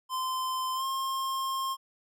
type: tone with pitch glide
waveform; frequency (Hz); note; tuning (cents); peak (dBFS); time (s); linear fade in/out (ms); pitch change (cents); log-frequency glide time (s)
square; 1034 to 1066.8; C6 to C6; -21 to +33; -30; 0.09-1.77; 50; +54; 0.75-0.84
effects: none